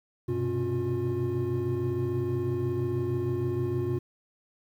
triangle tone cluster, 97.5 / 124.2 / 130.5 / 276.4 / 356.4 Hz, G2 / B2 / C3 / C#4 / F4, -9 / +10 / -4 / -5 / +35 cents, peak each -32 / -29 / -36 / -35 / -27 dBFS, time 0.28-3.99 s, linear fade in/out 10 ms, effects tanh soft clip ceiling -16 dBFS + 10-bit

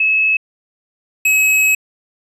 sine / square tone pair in turn, 2587 / 2562 Hz, E7 / E7, -33 / -50 cents, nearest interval unison, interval 17 cents, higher first, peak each -11 dBFS, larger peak neither, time 0-0.37 / 1.25-1.75 s, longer second, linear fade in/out 5 ms, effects resampled to 32000 Hz

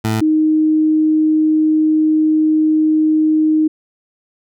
20% pulse / sine tone pair in turn, 110 / 311.1 Hz, A2 / D#4, 0 / 0 cents, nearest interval octave + tritone, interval 1800 cents, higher second, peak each -10 dBFS, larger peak neither, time 0.04-0.21 / 0.21-3.68 s, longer second, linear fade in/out 10 ms, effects none

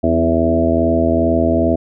harmonic tone with a mistuned harmonic, 82.41 Hz, E2, in tune, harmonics 1 / 2 / 3 / 4 / 5 / 6 / 7 / 8, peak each -20 / -27 / -17 / -19 / -24 / -26 / -23 / -17 dBFS, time 0.03-1.76 s, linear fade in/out 10 ms, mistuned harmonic 3, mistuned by +20 cents, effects none

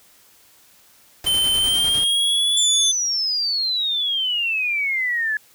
pink noise with tremolo, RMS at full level -32 dBFS, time 1.24-2.04 s, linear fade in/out 2 ms, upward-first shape square, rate 10 Hz, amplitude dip 40%
square tone with pitch glide, 3084 to 3482 Hz, G7 to A7, -29 to -19 cents, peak -17 dBFS, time 1.26-2.92 s, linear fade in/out 10 ms, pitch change +210 cents, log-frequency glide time 1.57-2.66 s
sine exponential sweep, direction down, 7360 to 1697 Hz, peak -19 dBFS, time 2.57-5.37 s, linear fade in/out 2 ms
effects white hiss -53 dBFS RMS until 5.54 s

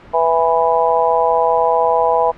harmonic tone, 164.81 Hz, E3, in tune, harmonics 3 / 4 / 5 / 6, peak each -17 / -17 / -17 / -17 dBFS, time 0.13-2.32 s, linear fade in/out 20 ms, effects pink hiss -40 dBFS RMS until 2.37 s + low-pass 2000 Hz 12 dB/octave

